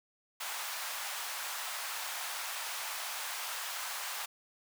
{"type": "high-pass noise", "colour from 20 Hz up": "pink", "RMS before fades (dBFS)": -39, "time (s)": [0.4, 4.26], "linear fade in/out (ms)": 10, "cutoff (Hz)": 800, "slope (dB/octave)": 24, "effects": []}